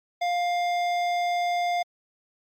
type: tone with hard clipping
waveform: sine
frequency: 703 Hz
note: F5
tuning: 11 cents sharp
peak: -25 dBFS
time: 0.21-1.83 s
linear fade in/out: 10 ms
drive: 13 dB
effects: Opus 48 kbps